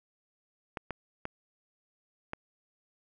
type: clicks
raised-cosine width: 0.5 ms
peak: -20 dBFS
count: 4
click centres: 0.772 / 0.907 / 1.254 / 2.334 s
effects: none